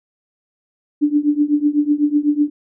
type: tone with tremolo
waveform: sine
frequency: 294.3 Hz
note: D4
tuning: 4 cents sharp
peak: -9 dBFS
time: 1.01-2.5 s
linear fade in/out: 20 ms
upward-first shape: triangle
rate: 8 Hz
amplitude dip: 95%
effects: none